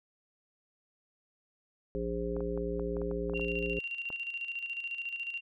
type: harmonic tone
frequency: 58.27 Hz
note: A#1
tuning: in tune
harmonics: 1 / 3 / 5 / 7 / 9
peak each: -38 / -39 / -41 / -35 / -39 dBFS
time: 1.95-3.79 s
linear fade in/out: 0 ms
type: clicks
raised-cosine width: 1 ms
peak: -30 dBFS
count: 11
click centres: 2.366 / 2.406 / 2.576 / 2.796 / 2.968 / 3.017 / 3.113 / 3.297 / 3.336 / 3.396 / 4.103 s
type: tone with tremolo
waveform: sine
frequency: 2763 Hz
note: F7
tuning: 19 cents flat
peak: -33 dBFS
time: 3.34-5.41 s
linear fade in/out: 20 ms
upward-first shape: square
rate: 14 Hz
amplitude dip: 55%
effects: none